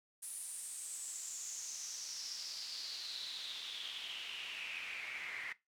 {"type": "noise with band-pass filter sweep", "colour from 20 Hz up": "pink", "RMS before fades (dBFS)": -45, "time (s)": [0.22, 5.53], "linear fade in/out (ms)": 10, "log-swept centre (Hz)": [10000, 2000], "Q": 6.1, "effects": ["noise-tail reverb RT60 0.2 s tail -18 dB re dry"]}